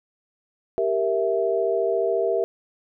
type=chord; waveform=sine; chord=E diminished; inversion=first; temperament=equal; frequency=392 / 466.2 / 659.3 Hz; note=G4 / Bb4 / E5; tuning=0 / 0 / 0 cents; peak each=-24 dBFS; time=0.78-2.44 s; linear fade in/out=0 ms; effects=none